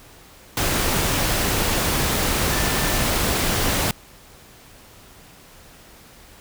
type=tone in noise; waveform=sine; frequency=1773 Hz; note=A6; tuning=13 cents sharp; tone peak=-32 dBFS; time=2.51-3.03 s; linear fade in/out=2 ms; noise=pink; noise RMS=-21 dBFS; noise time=0.57-3.91 s; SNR=-14 dB; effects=pink hiss -47 dBFS RMS until 6.4 s